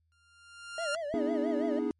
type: tone with exponential growth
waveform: sawtooth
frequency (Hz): 1396.9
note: F6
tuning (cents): 0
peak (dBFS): -26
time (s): 0.12-0.95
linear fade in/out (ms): 0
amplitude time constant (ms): 180
type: tone with vibrato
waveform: triangle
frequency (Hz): 622.3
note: D#5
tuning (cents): 0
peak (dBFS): -31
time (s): 0.78-1.79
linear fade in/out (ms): 2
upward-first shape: sine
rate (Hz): 6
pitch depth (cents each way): 150
type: chord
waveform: triangle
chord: E dominant seventh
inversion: second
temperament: equal with one note detuned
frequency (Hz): 246.9 / 293.7 / 321.2 / 415.3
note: B3 / D4 / E4 / G#4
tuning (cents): 0 / 0 / -45 / 0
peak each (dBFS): -32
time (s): 1.14-1.91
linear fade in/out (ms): 0
effects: added 81 Hz sine -70 dBFS peak until 1.99 s + MP3 48 kbps